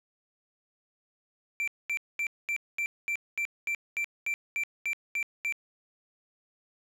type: tone bursts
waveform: triangle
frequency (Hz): 2349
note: D7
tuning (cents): 0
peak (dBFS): -26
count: 14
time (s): 1.6-5.524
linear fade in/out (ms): 0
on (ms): 76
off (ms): 220
effects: none